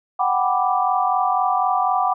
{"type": "chord", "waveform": "sine", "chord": "G major seventh", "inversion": "third", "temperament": "equal", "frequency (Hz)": [740, 784, 987.8, 1174.7], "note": ["F#5", "G5", "B5", "D6"], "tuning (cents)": [0, 0, 0, 0], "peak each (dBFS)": [-20, -23, -24, -22], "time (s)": [0.19, 2.14], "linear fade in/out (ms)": 10, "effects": []}